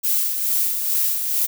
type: noise with tremolo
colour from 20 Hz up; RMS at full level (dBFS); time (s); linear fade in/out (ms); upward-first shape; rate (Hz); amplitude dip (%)
violet; -19; 0.03-1.47; 20; sine; 2.3; 45
effects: none